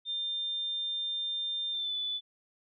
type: tone with pitch glide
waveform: sine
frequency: 3600 to 3483 Hz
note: A7 to A7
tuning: +39 to -18 cents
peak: -31 dBFS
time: 0.05-2.21 s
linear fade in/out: 50 ms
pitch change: -57 cents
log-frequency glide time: 1.72-1.95 s
effects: none